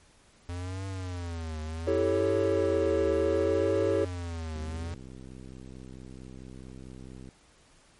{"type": "tone with vibrato", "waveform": "square", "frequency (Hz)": 86.6, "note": "F2", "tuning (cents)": -14, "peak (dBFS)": -34, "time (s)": [0.49, 4.94], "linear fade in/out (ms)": 0, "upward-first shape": "triangle", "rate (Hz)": 0.67, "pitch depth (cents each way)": 200}
{"type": "chord", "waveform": "triangle", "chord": "A dominant seventh", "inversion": "second", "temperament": "equal", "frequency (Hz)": [329.6, 392, 440, 554.4], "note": ["E4", "G4", "A4", "C#5"], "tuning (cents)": [0, 0, 0, 0], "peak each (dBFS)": [-29, -27, -27, -27], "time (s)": [1.87, 4.05], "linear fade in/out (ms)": 5}
{"type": "click train", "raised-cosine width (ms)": 3, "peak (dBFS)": -33, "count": 177, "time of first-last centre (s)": [4.56, 7.289], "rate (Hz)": 64.5}
{"effects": ["pink hiss -60 dBFS RMS until 7.99 s", "MP3 48 kbps"]}